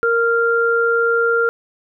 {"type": "tone pair together", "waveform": "sine", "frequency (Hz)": [464.6, 1391.1], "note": ["A#4", "F6"], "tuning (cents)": [-6, -7], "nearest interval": "octave + perfect fifth", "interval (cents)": 1899, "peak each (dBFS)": -16, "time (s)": [0.03, 1.49], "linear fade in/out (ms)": 0, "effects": []}